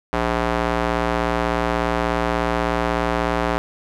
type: tone with band-pass filter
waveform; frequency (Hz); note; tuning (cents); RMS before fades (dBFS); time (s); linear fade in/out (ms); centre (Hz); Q
square; 58.27; A#1; 0; -21; 0.13-3.58; 0; 940; 0.75
effects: none